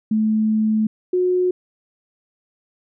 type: tone pair in turn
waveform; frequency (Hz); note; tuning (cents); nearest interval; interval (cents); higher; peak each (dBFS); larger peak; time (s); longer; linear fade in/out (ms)
sine; 217.1 / 363.5; A3 / F#4; -23 / -31; major sixth; 892; second; -15; neither; 0.11-0.87 / 1.13-1.51; first; 5
effects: none